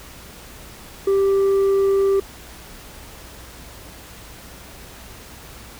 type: tone with tanh clipping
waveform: triangle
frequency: 392 Hz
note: G4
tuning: in tune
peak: -15 dBFS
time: 1.07-2.2 s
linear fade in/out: 5 ms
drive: 8 dB
effects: added 60 Hz sine -46 dBFS peak until 5.79 s + pink hiss -41 dBFS RMS until 5.79 s